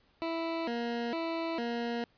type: tone with vibrato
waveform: 20% pulse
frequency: 278.9 Hz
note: C#4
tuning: 11 cents sharp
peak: -27 dBFS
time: 0.22-2.04 s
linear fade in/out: 0 ms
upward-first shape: square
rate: 1.1 Hz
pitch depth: 290 cents each way
effects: pink hiss -68 dBFS RMS until 2.17 s + resampled to 11025 Hz